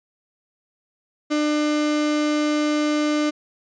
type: tone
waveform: 35% pulse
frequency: 300 Hz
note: D4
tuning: 37 cents sharp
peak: -17 dBFS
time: 1.3-3.31 s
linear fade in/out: 20 ms
effects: resampled to 16000 Hz